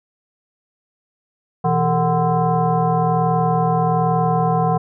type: tone with frequency modulation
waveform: sine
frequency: 454.1 Hz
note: A#4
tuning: 45 cents flat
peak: -14 dBFS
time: 1.64-4.78 s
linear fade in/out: 10 ms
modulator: 289 Hz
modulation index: 1.8
effects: none